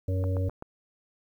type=harmonic tone; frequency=93.3 Hz; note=F#2; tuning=15 cents sharp; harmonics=1 / 3 / 5 / 6; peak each=-25 / -37 / -38 / -38 dBFS; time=0.08-0.49 s; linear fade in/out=5 ms
type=click train; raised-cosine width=1 ms; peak=-24 dBFS; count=4; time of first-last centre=0.24-0.624 s; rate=7.81 Hz
effects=10-bit